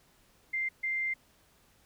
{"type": "tone bursts at uneven times", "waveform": "sine", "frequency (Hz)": 2093, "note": "C7", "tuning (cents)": 0, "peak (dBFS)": -29, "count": 2, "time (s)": [[0.53, 0.69], [0.83, 1.14]], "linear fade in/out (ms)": 10, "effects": ["pink hiss -65 dBFS RMS until 1.85 s"]}